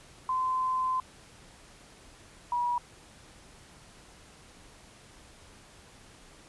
sine tone pair in turn, 1030 / 967 Hz, C6 / B5, -28 / -37 cents, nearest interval minor second, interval 109 cents, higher first, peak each -26 dBFS, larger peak neither, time 0.29-1 / 2.52-2.78 s, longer first, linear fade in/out 2 ms, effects pink hiss -54 dBFS RMS until 6.48 s + resampled to 24000 Hz

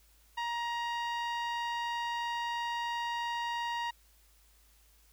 sawtooth tone with low-pass filter, 943 Hz, A#5, 20 cents sharp, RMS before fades -35 dBFS, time 0.37-3.91 s, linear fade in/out 10 ms, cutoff 3500 Hz, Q 0.85, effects added 53 Hz sine -63 dBFS peak until 5.12 s + white hiss -66 dBFS RMS until 5.12 s

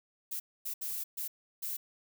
violet noise bursts at uneven times, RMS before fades -37 dBFS, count 5, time 0.31-0.4 / 0.65-0.74 / 0.81-1.04 / 1.17-1.28 / 1.62-1.77 s, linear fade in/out 10 ms, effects none

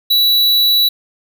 square tone, 3933 Hz, B7, 8 cents flat, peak -10 dBFS, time 0.1-0.89 s, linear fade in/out 10 ms, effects none

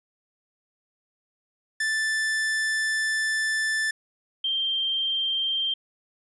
45% pulse / sine tone pair in turn, 1760 / 3161 Hz, A6 / G7, 0 / +14 cents, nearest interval minor seventh, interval 1014 cents, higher second, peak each -23 dBFS, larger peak neither, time 1.8-3.91 / 4.44-5.74 s, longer first, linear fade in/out 5 ms, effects resampled to 24000 Hz

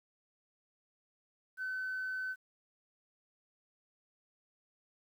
sine tone, 1519 Hz, F#6, 45 cents sharp, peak -34 dBFS, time 1.57-2.36 s, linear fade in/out 50 ms, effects tanh soft clip ceiling -32 dBFS + 11-bit

